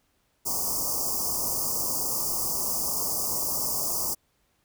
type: band-stop noise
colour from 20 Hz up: white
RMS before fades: -28 dBFS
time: 0.45-4.15 s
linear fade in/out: 20 ms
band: 1200 to 4800 Hz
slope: 96 dB/octave
effects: pink hiss -70 dBFS RMS until 4.64 s